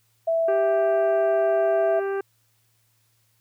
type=tone; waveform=sine; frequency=659.3 Hz; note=E5; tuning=in tune; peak=-19 dBFS; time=0.27-2 s; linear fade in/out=10 ms
type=harmonic tone; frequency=393 Hz; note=G4; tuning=4 cents sharp; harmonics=1 / 2 / 3 / 4 / 5 / 6 / 7; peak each=-24 / -35 / -38 / -36 / -50 / -52 / -52 dBFS; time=0.48-2.21 s; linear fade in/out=5 ms
effects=added 113 Hz sine -67 dBFS peak until 3.4 s + white hiss -67 dBFS RMS until 3.4 s